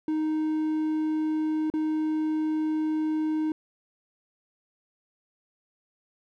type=tone with dropouts; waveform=triangle; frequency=311.1 Hz; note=D#4; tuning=in tune; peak=-22 dBFS; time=0.08-3.52 s; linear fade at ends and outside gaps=2 ms; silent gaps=1.701-1.738 s; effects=none